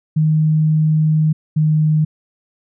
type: tone pair in turn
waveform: sine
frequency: 155.56 / 154.49 Hz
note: D#3 / D#3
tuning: 0 / -12 cents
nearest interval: unison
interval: 12 cents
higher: first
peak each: -11 dBFS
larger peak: neither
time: 0.16-1.33 / 1.56-2.05 s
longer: first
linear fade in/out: 10 ms
effects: none